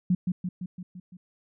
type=tone with echo; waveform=sine; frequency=180.9 Hz; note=F#3; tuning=39 cents flat; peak=-19 dBFS; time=0.1-0.15 s; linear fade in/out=5 ms; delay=170 ms; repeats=6; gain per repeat=-4 dB; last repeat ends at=1.17 s; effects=none